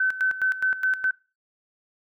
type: tone with tremolo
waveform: sine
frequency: 1525 Hz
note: G6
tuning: 48 cents flat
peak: -19 dBFS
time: 0-1.11 s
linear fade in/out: 5 ms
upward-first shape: square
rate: 4.8 Hz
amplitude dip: 75%
effects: noise-tail reverb RT60 0.3 s tail -21 dB re dry